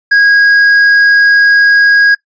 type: tone with hard clipping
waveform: sine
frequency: 1644 Hz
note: G#6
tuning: 18 cents flat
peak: -5 dBFS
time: 0.11-2.15 s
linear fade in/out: 10 ms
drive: 4 dB
effects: noise-tail reverb RT60 0.1 s tail -20 dB re dry + resampled to 16000 Hz